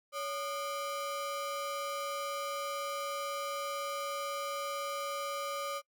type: ring-modulated tone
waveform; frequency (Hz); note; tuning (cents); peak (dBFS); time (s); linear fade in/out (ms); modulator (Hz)
45% pulse; 891; A5; +22; -32; 0.12-5.82; 50; 329
effects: noise-tail reverb RT60 0.1 s tail -21 dB re dry